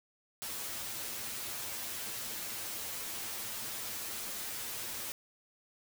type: noise with comb filter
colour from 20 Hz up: white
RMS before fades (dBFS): -40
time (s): 0.42-5.12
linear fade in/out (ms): 0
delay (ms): 8.9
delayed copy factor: +0.75
effects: none